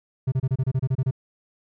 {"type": "tone bursts", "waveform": "triangle", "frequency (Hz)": 130.81, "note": "C3", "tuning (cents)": 0, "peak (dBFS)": -17, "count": 11, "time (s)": [0.27, 1.111], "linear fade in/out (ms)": 10, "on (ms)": 51, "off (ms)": 28, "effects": []}